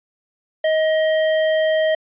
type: tone with hard clipping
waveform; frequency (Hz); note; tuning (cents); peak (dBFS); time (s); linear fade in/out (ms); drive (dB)
triangle; 630; D#5; +21; -17; 0.64-1.95; 5; 18
effects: resampled to 8000 Hz